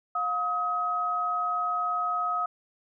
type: tone pair together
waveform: sine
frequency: 712 / 1268.6 Hz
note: F5 / D#6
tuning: +33 / +33 cents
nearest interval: minor seventh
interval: 1000 cents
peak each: -32 / -26 dBFS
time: 0.15-2.46 s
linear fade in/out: 5 ms
effects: none